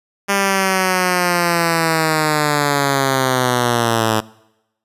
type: linear sweep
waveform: 5% pulse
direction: down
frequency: 200 to 108.4 Hz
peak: -3 dBFS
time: 0.28-4.21 s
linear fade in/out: 20 ms
effects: noise-tail reverb RT60 0.9 s tail -23 dB re dry + resampled to 32000 Hz